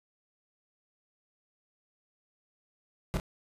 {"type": "noise with echo", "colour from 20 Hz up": "brown", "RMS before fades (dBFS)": -29, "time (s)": [3.14, 3.17], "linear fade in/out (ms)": 0, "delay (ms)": 29, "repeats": 1, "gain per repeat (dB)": -7, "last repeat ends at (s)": 3.199, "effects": ["resampled to 32000 Hz"]}